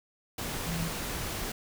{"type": "tone in noise", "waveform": "sine", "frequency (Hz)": 167.1, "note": "E3", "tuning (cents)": 24, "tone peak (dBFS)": -31, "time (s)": [0.67, 0.88], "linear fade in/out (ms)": 5, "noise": "pink", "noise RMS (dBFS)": -35, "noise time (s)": [0.38, 1.52], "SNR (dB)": 1, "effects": []}